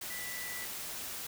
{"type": "tone in noise", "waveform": "sine", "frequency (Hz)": 1975.5, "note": "B6", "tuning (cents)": 0, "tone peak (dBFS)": -42, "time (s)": [0.1, 0.65], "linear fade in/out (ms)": 5, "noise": "white", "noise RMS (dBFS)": -41, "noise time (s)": [0.01, 1.27], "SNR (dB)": -4, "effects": []}